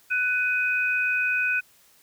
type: tone pair together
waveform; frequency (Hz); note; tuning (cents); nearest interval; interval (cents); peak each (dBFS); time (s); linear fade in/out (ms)
sine; 1490.7 / 2507; F#6 / D#7; +12 / +12; major sixth; 900; -24; 0.1-1.61; 20
effects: white hiss -58 dBFS RMS until 2.02 s